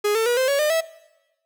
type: tone with pitch steps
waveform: 45% pulse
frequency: 415.3 / 447.7 / 482.6 / 520.2 / 560.8 / 604.5 / 651.7 Hz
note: G#4 / A4 / B4 / C5 / C#5 / D5 / E5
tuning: 0 / +30 / -40 / -10 / +20 / +50 / -20 cents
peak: -18 dBFS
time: 0.04-0.81 s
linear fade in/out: 10 ms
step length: 110 ms
effects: noise-tail reverb RT60 1.0 s tail -20 dB re dry